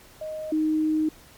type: tone pair in turn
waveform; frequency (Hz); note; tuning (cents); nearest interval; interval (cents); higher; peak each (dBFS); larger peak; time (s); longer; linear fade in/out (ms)
sine; 622.3 / 311.1; D#5 / D#4; 0 / 0; octave; 1200; first; -30 / -20; second; 0.21-0.52 / 0.52-1.09; second; 5
effects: pink hiss -51 dBFS RMS until 1.37 s + MP3 96 kbps